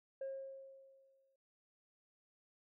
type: tone with exponential decay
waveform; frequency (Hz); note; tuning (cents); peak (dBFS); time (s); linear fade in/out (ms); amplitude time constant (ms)
sine; 539; C#5; -49; -37; 0.21-1.36; 5; 250
effects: tanh soft clip ceiling -38 dBFS